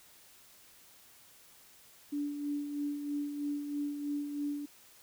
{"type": "tone with tremolo", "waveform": "sine", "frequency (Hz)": 290, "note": "D4", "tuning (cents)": -22, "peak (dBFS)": -31, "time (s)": [2.12, 4.66], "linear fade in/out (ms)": 10, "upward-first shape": "sine", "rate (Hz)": 3.1, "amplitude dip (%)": 50, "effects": ["white hiss -59 dBFS RMS until 5.02 s"]}